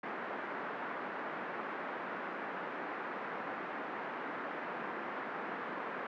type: band-pass noise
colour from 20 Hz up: white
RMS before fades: -41 dBFS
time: 0.03-6.07 s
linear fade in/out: 5 ms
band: 200 to 1700 Hz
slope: 24 dB/octave
effects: none